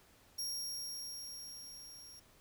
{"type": "tone with level ramp", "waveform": "sawtooth", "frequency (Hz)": 5588, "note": "F8", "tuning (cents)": 0, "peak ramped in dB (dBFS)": [-34, -50], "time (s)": [0.38, 2.2], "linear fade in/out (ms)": 10, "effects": ["pink hiss -65 dBFS RMS until 2.4 s"]}